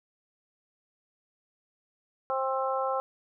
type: harmonic tone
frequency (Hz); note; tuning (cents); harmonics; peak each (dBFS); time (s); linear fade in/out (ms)
264.8; C4; +21; 2 / 3 / 4 / 5; -30 / -32 / -33 / -34; 2.3-3; 0
effects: none